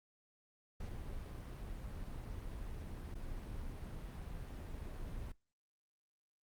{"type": "noise with dropouts", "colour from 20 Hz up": "brown", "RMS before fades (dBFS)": -45, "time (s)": [0.8, 5.32], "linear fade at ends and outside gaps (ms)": 5, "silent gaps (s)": [3.143, 3.152], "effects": ["noise-tail reverb RT60 0.2 s tail -19 dB re dry", "Opus 48 kbps"]}